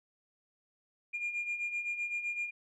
sine beating tone pair, 2406 / 2413.8 Hz, D7 / D7, +41 / +47 cents, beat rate 7.8 Hz, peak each -39 / -33 dBFS, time 1.13-2.51 s, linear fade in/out 20 ms, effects tanh soft clip ceiling -29 dBFS

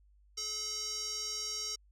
square tone with band-pass filter, 429.6 Hz, A4, 41 cents flat, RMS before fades -38 dBFS, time 0.37-1.76 s, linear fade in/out 10 ms, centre 5700 Hz, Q 6.6, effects added 50 Hz sine -61 dBFS peak until 1.91 s

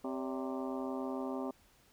harmonic tone with a mistuned harmonic, 130.81 Hz, C3, in tune, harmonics 2 / 3 / 4 / 5 / 6 / 7 / 8 / 9, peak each -38 / -42 / -44 / -46 / -48 / -49 / -50 / -51 dBFS, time 0.04-1.51 s, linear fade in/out 5 ms, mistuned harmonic 4, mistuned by +140 cents, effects pink hiss -66 dBFS RMS until 1.92 s

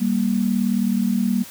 sine tone pair together, 196 / 234.9 Hz, G3 / A#3, 0 / +13 cents, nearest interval minor third, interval 313 cents, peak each -20 dBFS, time 0-1.44 s, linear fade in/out 20 ms, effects white hiss -40 dBFS RMS until 1.5 s

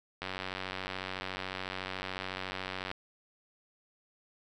click train, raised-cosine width 0.3 ms, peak -20 dBFS, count 254, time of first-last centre 0.22-2.914 s, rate 93.9 Hz, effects none

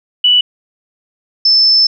sine tone pair in turn, 2960 / 5274 Hz, F#7 / E8, 0 / 0 cents, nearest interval minor seventh, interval 1000 cents, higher second, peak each -6 dBFS, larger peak neither, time 0.24-0.41 / 1.45-1.87 s, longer second, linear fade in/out 5 ms, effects none

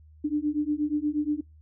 sine beating tone pair, 293.7 / 302.1 Hz, D4 / D4, 0 / +49 cents, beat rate 8.4 Hz, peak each -27 dBFS, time 0.24-1.41 s, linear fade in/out 10 ms, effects noise-tail reverb RT60 0.2 s tail -25 dB re dry + added 77 Hz sine -50 dBFS peak until 1.61 s

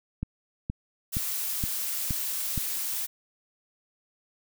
click train, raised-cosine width 5 ms, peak -17 dBFS, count 6, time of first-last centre 0.23-2.577 s, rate 2.13 Hz
blue noise, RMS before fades -31 dBFS, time 1.12-3.07 s, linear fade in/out 20 ms
effects none

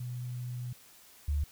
sine tone pair in turn, 123.47 / 72.8 Hz, B2 / D2, 0 / -15 cents, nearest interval major sixth, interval 915 cents, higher first, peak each -35 / -27 dBFS, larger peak second, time 0-0.73 / 1.28-1.44 s, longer first, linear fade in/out 5 ms, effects white hiss -57 dBFS RMS until 1.51 s

